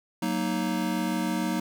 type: chord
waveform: square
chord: D# minor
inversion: first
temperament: just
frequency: 186.68 / 233.3 / 311.1 Hz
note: F#3 / A#3 / D#4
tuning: +16 / +2 / 0 cents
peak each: -31 dBFS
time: 0.22-1.6 s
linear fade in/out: 5 ms
effects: none